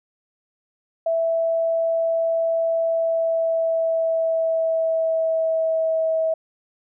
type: tone with pitch glide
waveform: sine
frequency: 659.3 to 644.6 Hz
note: E5 to E5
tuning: 0 to -39 cents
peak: -18 dBFS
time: 1.06-6.34 s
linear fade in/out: 5 ms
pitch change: -39 cents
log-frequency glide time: 2.86-6.09 s
effects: none